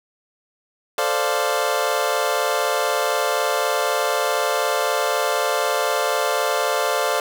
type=chord; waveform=25% pulse; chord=D minor seventh; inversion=second; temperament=equal; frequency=440 / 523.3 / 587.3 / 698.5 Hz; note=A4 / C5 / D5 / F5; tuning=0 / 0 / 0 / 0 cents; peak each=-22 / -21 / -20 / -21 dBFS; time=0.98-7.2 s; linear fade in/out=2 ms; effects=none